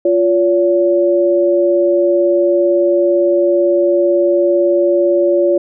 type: tone pair together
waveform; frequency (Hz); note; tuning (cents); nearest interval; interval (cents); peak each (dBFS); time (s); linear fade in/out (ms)
sine; 349.2 / 568.7; F4 / C#5; 0 / +44; minor sixth; 844; -12; 0.05-5.58; 5
effects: none